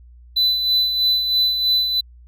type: tone with tremolo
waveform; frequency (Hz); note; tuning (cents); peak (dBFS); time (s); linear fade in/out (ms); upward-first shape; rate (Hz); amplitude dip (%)
triangle; 4000; B7; +21; -12; 0.36-2.01; 10; sine; 3.1; 50
effects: added 60 Hz sine -42 dBFS peak until 2.27 s